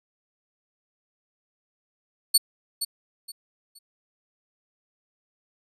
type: tone with echo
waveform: 20% pulse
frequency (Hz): 4435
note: C#8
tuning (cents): 0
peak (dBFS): -8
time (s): 2.34-2.38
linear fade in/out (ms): 10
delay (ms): 470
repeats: 3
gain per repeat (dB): -11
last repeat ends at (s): 3.79
effects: resampled to 32000 Hz